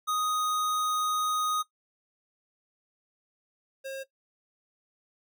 square tone pair in turn, 1246 / 538 Hz, D#6 / C5, +2 / +48 cents, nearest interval octave + minor third, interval 1454 cents, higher first, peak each -27 / -35 dBFS, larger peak first, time 0.07-1.63 / 3.84-4.04 s, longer first, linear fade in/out 20 ms, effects noise-tail reverb RT60 0.1 s tail -17 dB re dry

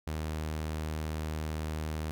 sawtooth tone, 77.78 Hz, D#2, in tune, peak -29 dBFS, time 0.07-2.11 s, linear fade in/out 0 ms, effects none

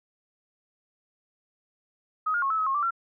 sine tone with pitch steps, 1261 / 1420 / 1092 / 1304 / 1276 / 1081 / 1169 / 1361 Hz, D#6 / F6 / C#6 / E6 / D#6 / C#6 / D6 / F6, +23 / +28 / -26 / -19 / +43 / -44 / -8 / -45 cents, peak -23 dBFS, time 2.26-2.908 s, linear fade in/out 10 ms, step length 81 ms, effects none

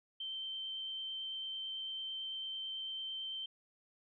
sine tone with vibrato, 3114 Hz, G7, 12 cents flat, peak -39 dBFS, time 0.2-3.46 s, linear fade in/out 5 ms, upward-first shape triangle, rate 9 Hz, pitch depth 9 cents each way, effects none

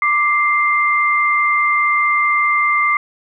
sine tone pair together, 1177.8 / 2093 Hz, D6 / C7, +5 / 0 cents, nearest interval minor seventh, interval 995 cents, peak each -15 dBFS, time 0.02-2.97 s, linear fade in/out 2 ms, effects none

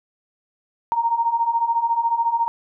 sine beating tone pair, 918 / 932 Hz, A#5 / A#5, -27 / -1 cents, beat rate 14 Hz, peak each -23 / -19 dBFS, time 0.92-2.48 s, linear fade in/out 0 ms, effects none

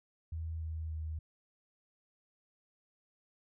sine tone with pitch steps, 81 / 79.88 / 78.79 Hz, E2 / D#2 / D#2, -30 / +46 / +22 cents, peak -36 dBFS, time 0.32-1.19 s, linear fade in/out 5 ms, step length 290 ms, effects none

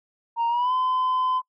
sine tone with pitch glide, 931 to 1021.1 Hz, A#5 to C6, -2 to -43 cents, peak -18 dBFS, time 0.36-1.42 s, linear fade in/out 50 ms, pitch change +159 cents, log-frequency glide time 0.48-0.73 s, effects noise-tail reverb RT60 0.1 s tail -25 dB re dry + tanh soft clip ceiling -19 dBFS

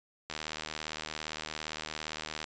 click train, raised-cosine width 0.2 ms, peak -19 dBFS, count 167, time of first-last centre 0.3-2.442 s, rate 77.5 Hz, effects resampled to 16000 Hz

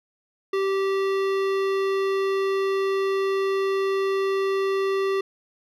sine tone with hard clipping, 389 Hz, G4, 13 cents flat, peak -23 dBFS, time 0.53-5.21 s, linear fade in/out 5 ms, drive 16 dB, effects none

